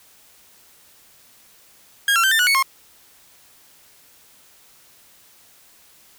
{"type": "tone with pitch steps", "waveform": "30% pulse", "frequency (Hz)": [1628, 1361, 1554, 1793, 1466, 2218, 1074], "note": ["G#6", "F6", "G6", "A6", "F#6", "C#7", "C6"], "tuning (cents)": [-35, -45, -16, 32, -16, 0, 45], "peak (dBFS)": -12, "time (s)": [2.08, 2.626], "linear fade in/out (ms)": 2, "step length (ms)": 78, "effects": ["white hiss -52 dBFS RMS until 6.18 s"]}